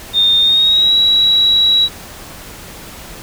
sine tone with pitch glide, 3649 to 3888 Hz, A#7 to B7, -38 to -28 cents, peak -8 dBFS, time 0.13-1.89 s, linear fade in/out 50 ms, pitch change +110 cents, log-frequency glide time 0.41-0.94 s, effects pink hiss -33 dBFS RMS until 3.22 s

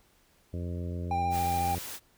harmonic tone, 87.2 Hz, F2, 2 cents flat, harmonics 1 / 2 / 3 / 4 / 5 / 6 / 7, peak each -33 / -39 / -43 / -45 / -47 / -49 / -50 dBFS, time 0.53-1.79 s, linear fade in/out 10 ms
triangle tone with vibrato, 795 Hz, G5, 24 cents sharp, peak -25 dBFS, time 1.11-1.75 s, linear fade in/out 2 ms, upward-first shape square, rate 14 Hz, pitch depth 13 cents each way
white noise, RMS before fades -40 dBFS, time 1.3-2 s, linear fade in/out 50 ms
effects pink hiss -65 dBFS RMS until 2.17 s

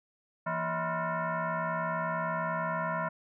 sine tone with frequency modulation, 168.1 Hz, E3, 34 cents sharp, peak -29 dBFS, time 0.46-3.09 s, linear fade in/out 10 ms, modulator 405 Hz, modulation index 3.5, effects none

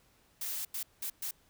blue noise bursts at uneven times, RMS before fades -37 dBFS, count 4, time 0.41-0.65 / 0.74-0.83 / 1.02-1.1 / 1.22-1.31 s, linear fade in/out 5 ms, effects pink hiss -67 dBFS RMS until 1.49 s

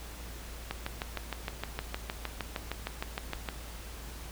click train, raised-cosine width 0.3 ms, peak -17 dBFS, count 19, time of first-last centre 0.71-3.488 s, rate 6.48 Hz, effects added 56 Hz sine -43 dBFS peak until 4.31 s + pink hiss -47 dBFS RMS until 4.31 s

